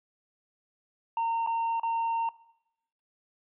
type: tone with dropouts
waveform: triangle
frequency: 917 Hz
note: A#5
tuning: 29 cents flat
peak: -24 dBFS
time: 1.17-2.29 s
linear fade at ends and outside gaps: 2 ms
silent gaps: 1.464-1.472 / 1.798-1.832 s
effects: noise-tail reverb RT60 0.8 s tail -20 dB re dry + resampled to 8000 Hz